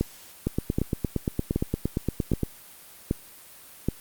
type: two click trains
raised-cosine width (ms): 3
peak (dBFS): -11 / -10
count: 18 / 6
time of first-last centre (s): 0.47-2.433 / 0.01-3.886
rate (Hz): 8.66 / 1.29
effects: white hiss -48 dBFS RMS until 4 s + Opus 32 kbps